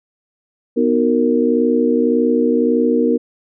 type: chord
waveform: sine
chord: B major seventh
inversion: none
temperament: just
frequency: 246.9 / 308.7 / 370.4 / 463 Hz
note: B3 / D#4 / F#4 / A#4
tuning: 0 / -14 / +2 / -12 cents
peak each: -16 / -19 / -22 / -16 dBFS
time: 0.76-3.18 s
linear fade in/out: 20 ms
effects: none